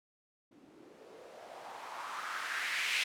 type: noise with low-pass filter sweep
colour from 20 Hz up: violet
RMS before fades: -40 dBFS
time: 0.51-3.04 s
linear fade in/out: 10 ms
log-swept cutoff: 260 to 2600 Hz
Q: 3
effects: none